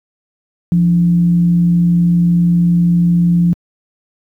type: tone with frequency modulation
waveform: sine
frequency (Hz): 172.6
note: F3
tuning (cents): -20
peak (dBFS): -8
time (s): 0.72-3.53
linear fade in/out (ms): 0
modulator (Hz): 123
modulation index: 0.2
effects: high-pass 80 Hz 12 dB/octave + 8-bit